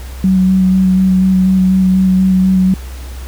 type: tone with vibrato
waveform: sine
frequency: 187.3 Hz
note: F#3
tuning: 21 cents sharp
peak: -7 dBFS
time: 0.24-2.74 s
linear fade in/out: 2 ms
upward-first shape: square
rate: 4.1 Hz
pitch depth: 12 cents each way
effects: added 64 Hz sine -24 dBFS peak until 3.27 s + pink hiss -36 dBFS RMS until 3.27 s